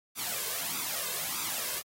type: noise with flanger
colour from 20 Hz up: white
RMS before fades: -34 dBFS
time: 0.15-1.83 s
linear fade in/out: 50 ms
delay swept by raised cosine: 0.82 to 1.92 ms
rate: 1.6 Hz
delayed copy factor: +0.65
effects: high-pass 150 Hz 12 dB/octave + AAC 48 kbps